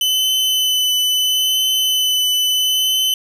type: tone with vibrato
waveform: 40% pulse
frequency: 3020 Hz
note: F#7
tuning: 35 cents sharp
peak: -13 dBFS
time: 0.01-3.14 s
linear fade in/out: 2 ms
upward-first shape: triangle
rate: 0.75 Hz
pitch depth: 14 cents each way
effects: none